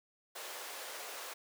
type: high-pass noise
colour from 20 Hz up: pink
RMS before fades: -45 dBFS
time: 0.35-1.34 s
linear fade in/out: 10 ms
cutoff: 470 Hz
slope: 24 dB/octave
effects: none